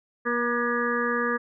harmonic tone with a mistuned harmonic, 239.2 Hz, A#3, 45 cents sharp, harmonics 1 / 2 / 4 / 5 / 6 / 7 / 8, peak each -30 / -28 / -38 / -29 / -39 / -28 / -37 dBFS, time 0.25-1.38 s, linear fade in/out 20 ms, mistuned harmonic 6, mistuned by +34 cents, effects none

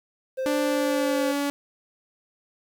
triangle tone, 523.3 Hz, C5, in tune, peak -23 dBFS, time 0.37-1.33 s, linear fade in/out 20 ms
sawtooth tone with pitch glide, 293.7 to 284.4 Hz, D4 to C#4, 0 to +45 cents, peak -20 dBFS, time 0.46-1.5 s, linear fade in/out 0 ms, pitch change -55 cents, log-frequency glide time 0.62-1.29 s
effects 9-bit

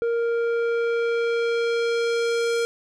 square tone with low-pass filter sweep, 466.2 Hz, A#4, in tune, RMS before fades -23 dBFS, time 0.02-2.65 s, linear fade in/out 0 ms, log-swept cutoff 1000 to 8400 Hz, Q 0.86, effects none

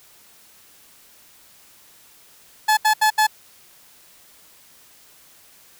30% pulse tone bursts, 860 Hz, A5, 40 cents flat, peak -11 dBFS, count 4, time 2.68-3.27 s, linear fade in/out 10 ms, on 92 ms, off 74 ms, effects white hiss -51 dBFS RMS until 5.79 s

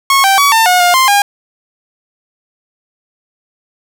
sawtooth tone with pitch steps, 1095 / 780 / 1133 / 898 / 724 / 709 / 1048 / 810 Hz, C#6 / G5 / C#6 / A5 / F#5 / F5 / C6 / G#5, -22 / -9 / +37 / +35 / -38 / +26 / +2 / -43 cents, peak -3 dBFS, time 0.1-1.22 s, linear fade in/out 2 ms, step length 140 ms, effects none

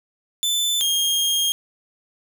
sawtooth tone pair in turn, 3520 / 3233 Hz, A7 / G#7, 0 / -47 cents, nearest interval minor second, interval 147 cents, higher first, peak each -16 / -15 dBFS, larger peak second, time 0.43-0.81 / 0.81-1.52 s, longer second, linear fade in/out 0 ms, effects none

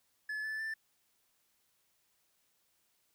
triangle tone with pitch steps, 1719 / 1745 / 1771.4 Hz, A6 / A6 / A6, -41 / -15 / +11 cents, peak -34 dBFS, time 0.29-0.74 s, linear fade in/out 5 ms, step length 150 ms, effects white hiss -75 dBFS RMS until 3.14 s

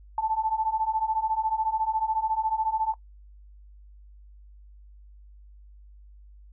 sine beating tone pair, 870 / 884 Hz, A5 / A5, -20 / +8 cents, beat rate 14 Hz, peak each -28 / -26 dBFS, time 0.18-2.94 s, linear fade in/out 2 ms, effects noise-tail reverb RT60 0.1 s tail -19 dB re dry + added 50 Hz sine -47 dBFS peak until 6.52 s

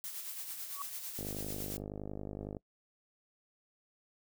blue noise with tremolo, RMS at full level -41 dBFS, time 0.04-1.77 s, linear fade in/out 0 ms, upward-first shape sine, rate 9 Hz, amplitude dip 45%
sine tone with exponential growth, 1132 Hz, C#6, 36 cents sharp, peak -34 dBFS, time 0.7-0.82 s, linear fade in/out 2 ms, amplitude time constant 26 ms
click train, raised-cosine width 2 ms, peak -28 dBFS, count 71, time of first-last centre 1.19-2.568 s, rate 50.8 Hz
effects noise-tail reverb RT60 0.1 s tail -24 dB re dry

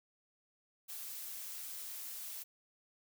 blue noise, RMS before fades -45 dBFS, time 0.88-2.44 s, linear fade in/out 20 ms, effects none

